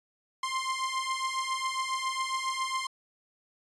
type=beating tone pair; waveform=sawtooth; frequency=1046.5 / 1053.8 Hz; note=C6 / C6; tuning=0 / +12 cents; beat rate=7.3 Hz; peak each=-30 / -28 dBFS; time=0.43-2.87 s; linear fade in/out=5 ms; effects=resampled to 22050 Hz